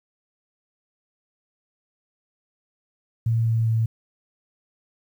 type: tone with pitch steps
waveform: sine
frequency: 114.2 / 113.41 / 112.63 Hz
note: A#2 / A#2 / A2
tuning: -35 / -47 / +41 cents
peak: -18 dBFS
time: 3.26-3.86 s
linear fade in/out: 5 ms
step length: 200 ms
effects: 9-bit